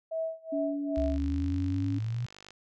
sine tone with tremolo, 648 Hz, E5, 30 cents flat, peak -28 dBFS, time 0.11-1.18 s, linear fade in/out 10 ms, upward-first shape sine, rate 2.5 Hz, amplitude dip 95%
sine tone with pitch glide, 286 to 278.7 Hz, D4 to C#4, -46 to +9 cents, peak -30 dBFS, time 0.52-1.99 s, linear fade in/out 10 ms, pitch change -45 cents, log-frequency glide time 1-1.15 s
click train, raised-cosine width 0.2 ms, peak -31 dBFS, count 78, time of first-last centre 0.96-2.506 s, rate 49.8 Hz
sine exponential sweep, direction up, 65.2 to 123.47 Hz, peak -29 dBFS, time 0.97-2.26 s, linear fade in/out 5 ms
effects none

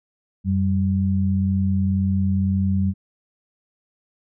sine tone pair together, 91.5 / 193.43 Hz, F#2 / G3, -19 / -23 cents, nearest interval octave + minor second, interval 1296 cents, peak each -20 dBFS, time 0.44-2.94 s, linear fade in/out 50 ms, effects none

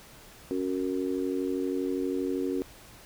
sine chord, F# major, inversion second, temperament just, 277.5 / 370 / 462.5 Hz, C#4 / F#4 / A#4, +2 / 0 / -14 cents, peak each -30 / -31 / -35 dBFS, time 0.51-2.62 s, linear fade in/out 0 ms, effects pink hiss -51 dBFS RMS until 3.05 s

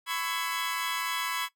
20% pulse chord, C# minor seventh, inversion third, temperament equal with one note detuned, 1004.5 / 1108.7 / 1318.5 / 1661.2 Hz, B5 / C#6 / E6 / G#6, +29 / 0 / 0 / 0 cents, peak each -29 / -30 / -32 / -31 dBFS, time 0.06-1.49 s, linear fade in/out 50 ms, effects noise-tail reverb RT60 0.1 s tail -18 dB re dry

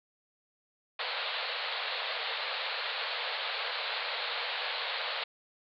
white band-pass noise, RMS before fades -35 dBFS, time 0.99-5.24 s, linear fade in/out 5 ms, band 450 to 4400 Hz, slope 96 dB/octave, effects none

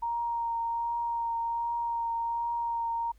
sine tone with vibrato, 932.3 Hz, A#5, in tune, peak -28 dBFS, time 0.02-3.12 s, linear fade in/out 10 ms, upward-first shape triangle, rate 1.3 Hz, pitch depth 16 cents each way, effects added 50 Hz sine -55 dBFS peak until 3.18 s + pink hiss -70 dBFS RMS until 3.18 s

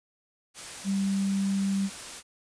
sine tone in noise, 195.8 Hz, G3, 2 cents flat, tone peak -24 dBFS, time 0.84-1.9 s, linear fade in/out 50 ms, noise white, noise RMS -40 dBFS, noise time 0.54-2.23 s, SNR +13 dB, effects resampled to 22050 Hz

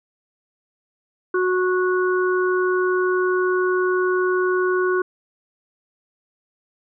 harmonic tone, 367.3 Hz, F#4, 13 cents flat, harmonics 1 / 3 / 4, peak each -18 / -26 / -25 dBFS, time 1.34-5.02 s, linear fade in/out 5 ms, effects none

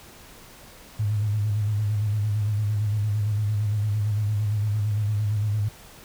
sine tone with vibrato, 105 Hz, G#2, 19 cents sharp, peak -21 dBFS, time 0.99-5.69 s, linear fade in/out 10 ms, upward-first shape square, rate 8.8 Hz, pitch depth 44 cents each way, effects pink hiss -47 dBFS RMS until 6.04 s

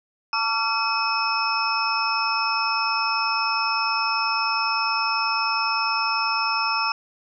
sine tone cluster, 895 / 1143 / 1372 / 2545 / 5290 Hz, A5 / D6 / F6 / D#7 / E8, +29 / -47 / -31 / +39 / +5 cents, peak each -27 dBFS, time 0.33-6.92 s, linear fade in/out 2 ms, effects none

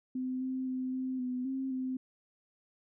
sine tone with pitch steps, 256.6 / 259.9 / 257.2 / 259.1 / 251.3 / 265.5 / 258.5 Hz, C4 / C4 / C4 / C4 / B3 / C4 / C4, -34 / -11 / -30 / -17 / +30 / +25 / -21 cents, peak -32 dBFS, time 0.15-1.97 s, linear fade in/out 5 ms, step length 260 ms, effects none

